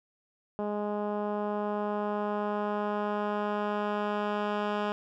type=tone with low-pass filter sweep; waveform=10% pulse; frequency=207.7 Hz; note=G#3; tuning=in tune; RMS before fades=-31 dBFS; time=0.59-4.92 s; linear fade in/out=0 ms; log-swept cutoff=730 to 2500 Hz; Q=0.83; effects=none